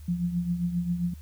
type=tone with tremolo; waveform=sine; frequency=174.61 Hz; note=F3; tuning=in tune; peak=-22 dBFS; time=0.08-1.14 s; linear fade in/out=5 ms; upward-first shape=triangle; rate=7.5 Hz; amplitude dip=70%; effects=added 75 Hz sine -41 dBFS peak until 1.21 s + white hiss -59 dBFS RMS until 1.21 s